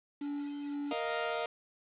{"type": "tone with tremolo", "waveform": "triangle", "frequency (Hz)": 287.8, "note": "D4", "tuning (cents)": -35, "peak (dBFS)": -32, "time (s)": [0.21, 0.93], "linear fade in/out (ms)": 5, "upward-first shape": "sine", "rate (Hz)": 2.1, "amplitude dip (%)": 35}
{"type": "chord", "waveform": "sawtooth", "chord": "Bb suspended fourth", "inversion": "none", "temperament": "equal", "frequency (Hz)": [466.2, 622.3, 698.5], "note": ["Bb4", "Eb5", "F5"], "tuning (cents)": [0, 0, 0], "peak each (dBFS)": -33, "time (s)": [0.91, 1.46], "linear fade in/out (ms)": 2}
{"effects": ["resampled to 8000 Hz", "9-bit"]}